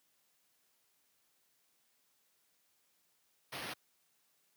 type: noise with sample-and-hold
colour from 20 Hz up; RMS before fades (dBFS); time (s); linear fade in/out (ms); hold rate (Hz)
violet; -43; 3.52-3.74; 10; 7350
effects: white hiss -75 dBFS RMS until 4.56 s + high-pass 100 Hz 12 dB/octave